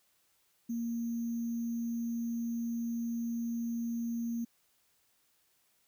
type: tone with sample-and-hold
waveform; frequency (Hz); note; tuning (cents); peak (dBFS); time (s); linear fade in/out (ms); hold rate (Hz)
sine; 233.1; A#3; 0; -32; 0.69-4.45; 10; 6300
effects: white hiss -72 dBFS RMS until 5.87 s